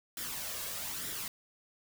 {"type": "noise with flanger", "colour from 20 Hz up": "white", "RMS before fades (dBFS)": -39, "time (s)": [0.17, 1.28], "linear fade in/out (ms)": 2, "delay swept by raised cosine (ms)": [0.55, 1.85], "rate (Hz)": 1.1, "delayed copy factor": 0.5, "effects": []}